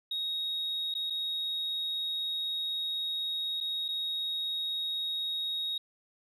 sine tone with dropouts, 3764 Hz, A#7, 16 cents sharp, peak -29 dBFS, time 0.11-5.78 s, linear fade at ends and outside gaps 5 ms, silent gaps 0.941-0.95 / 1.1-1.104 / 3.604-3.609 / 3.882-3.886 s, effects tanh soft clip ceiling -28 dBFS

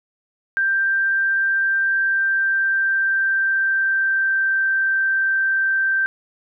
sine tone with pitch glide, 1577 to 1564.3 Hz, G6 to G6, +10 to -4 cents, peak -16 dBFS, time 0.57-6.06 s, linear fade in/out 0 ms, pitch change -14 cents, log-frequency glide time 1.51-4.67 s, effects none

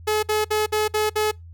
sawtooth tone bursts, 427.2 Hz, G#4, 49 cents sharp, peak -15 dBFS, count 6, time 0.07-1.315 s, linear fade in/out 10 ms, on 160 ms, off 57 ms, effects noise-tail reverb RT60 0.2 s tail -26 dB re dry + added 84 Hz sine -39 dBFS peak until 1.53 s

